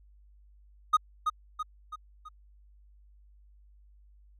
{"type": "tone with echo", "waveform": "triangle", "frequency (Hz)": 1244.5, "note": "D#6", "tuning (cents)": 0, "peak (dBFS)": -16, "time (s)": [0.93, 0.97], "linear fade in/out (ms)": 10, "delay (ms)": 330, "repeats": 4, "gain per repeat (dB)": -6, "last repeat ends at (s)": 2.29, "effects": ["added 50 Hz sine -55 dBFS peak until 4.39 s"]}